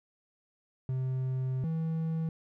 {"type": "tone pair in turn", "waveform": "triangle", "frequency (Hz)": [130, 161.76], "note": ["C3", "E3"], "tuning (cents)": [-11, -32], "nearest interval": "major third", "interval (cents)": 379, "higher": "second", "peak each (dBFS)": -27, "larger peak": "neither", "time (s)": [[0.89, 1.64], [1.64, 2.29]], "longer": "first", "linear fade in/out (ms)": 2, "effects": []}